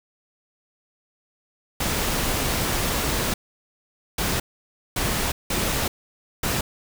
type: noise bursts at uneven times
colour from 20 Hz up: pink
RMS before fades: -24 dBFS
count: 5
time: 1.8-3.34 / 4.18-4.4 / 4.96-5.32 / 5.5-5.88 / 6.43-6.61 s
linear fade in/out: 5 ms
effects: none